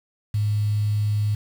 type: tone with quantisation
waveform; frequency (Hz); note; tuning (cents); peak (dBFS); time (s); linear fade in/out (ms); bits
sine; 104.9; G#2; +18; -19; 0.34-1.35; 5; 7
effects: none